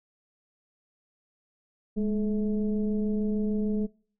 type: tone with frequency modulation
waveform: sine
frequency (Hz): 207.7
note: G#3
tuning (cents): 0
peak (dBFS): -24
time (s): 1.96-3.87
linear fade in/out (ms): 20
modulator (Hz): 221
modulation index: 0.76
effects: noise-tail reverb RT60 0.5 s tail -24 dB re dry